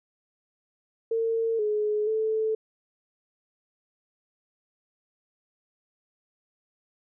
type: tone with pitch steps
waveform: sine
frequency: 454 / 422.3 / 438.3 Hz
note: A#4 / G#4 / A4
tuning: -46 / +29 / -7 cents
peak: -23 dBFS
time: 1.11-2.55 s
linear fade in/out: 5 ms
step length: 480 ms
effects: none